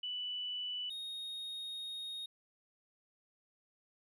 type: tone pair in turn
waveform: sine / triangle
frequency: 2972 / 3726 Hz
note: F#7 / A#7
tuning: +7 / -2 cents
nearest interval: major third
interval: 391 cents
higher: second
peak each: -37 / -39 dBFS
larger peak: first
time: 0.03-0.9 / 0.9-2.26 s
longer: second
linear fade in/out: 5 ms
effects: none